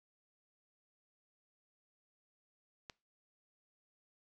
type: click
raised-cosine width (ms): 0.2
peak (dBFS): -28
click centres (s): 2.898
effects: noise-tail reverb RT60 0.3 s tail -24 dB re dry

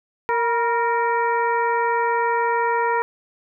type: harmonic tone with a mistuned harmonic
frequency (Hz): 463.3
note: A#4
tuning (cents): -11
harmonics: 1 / 2 / 3 / 4 / 5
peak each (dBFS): -23 / -20 / -28 / -28 / -35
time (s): 0.29-3.02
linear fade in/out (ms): 0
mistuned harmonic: 2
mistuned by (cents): +54
effects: none

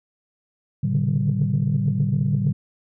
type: tone cluster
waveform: sine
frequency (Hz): 111.1 / 134.9 / 143.4 / 150.1 / 192.8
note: A2 / C#3 / D3 / D3 / G3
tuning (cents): +17 / -47 / -41 / +38 / -28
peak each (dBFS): -24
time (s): 0.83-2.53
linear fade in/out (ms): 10
effects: tanh soft clip ceiling -11 dBFS

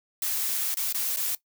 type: noise with dropouts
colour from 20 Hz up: blue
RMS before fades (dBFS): -28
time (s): 0.22-1.35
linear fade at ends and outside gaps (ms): 2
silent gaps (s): 0.743-0.77 / 0.926-0.945 / 1.162-1.17
effects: noise-tail reverb RT60 0.1 s tail -18 dB re dry

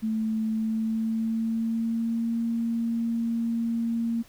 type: tone with pitch glide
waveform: sine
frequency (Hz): 220 to 230.8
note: A3 to A#3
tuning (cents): 0 to -17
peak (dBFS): -24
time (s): 0.02-4.23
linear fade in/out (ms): 20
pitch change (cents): +83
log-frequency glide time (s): 0.49-2.35
effects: pink hiss -55 dBFS RMS until 4.28 s

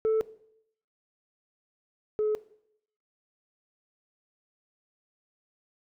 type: tone pair in turn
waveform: sine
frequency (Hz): 440 / 427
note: A4 / G#4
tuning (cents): 0 / +48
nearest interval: minor second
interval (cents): 52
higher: first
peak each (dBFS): -19 / -22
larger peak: first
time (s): 0.05-0.21 / 2.19-2.35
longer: neither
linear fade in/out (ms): 0
effects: noise-tail reverb RT60 0.7 s tail -19 dB re dry + tanh soft clip ceiling -21 dBFS

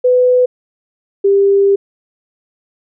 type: tone pair in turn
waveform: sine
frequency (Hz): 500 / 396.9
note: B4 / G4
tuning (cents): +21 / +22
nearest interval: major third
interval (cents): 399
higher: first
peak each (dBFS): -7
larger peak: neither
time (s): 0.04-0.46 / 1.24-1.76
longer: second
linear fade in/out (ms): 10
effects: none

